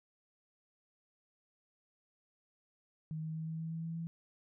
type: tone with pitch steps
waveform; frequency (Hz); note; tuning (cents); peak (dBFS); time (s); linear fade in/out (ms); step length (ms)
sine; 157.3 / 158.49 / 159.68 / 160.88 / 162.1 / 163.32 / 164.55 / 165.79; D#3 / D#3 / D#3 / E3 / E3 / E3 / E3 / E3; +19 / +32 / +45 / -42 / -29 / -16 / -3 / +10; -37; 3.11-4.07; 0; 120
effects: none